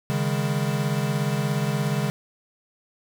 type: chord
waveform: square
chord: C# suspended second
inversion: none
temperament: equal with one note detuned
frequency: 138.59 / 155.56 / 202.8 Hz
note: C#3 / D#3 / G#3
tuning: 0 / 0 / -41 cents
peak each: -26 / -28 / -29 dBFS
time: 0.1-2.1 s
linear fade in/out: 0 ms
effects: none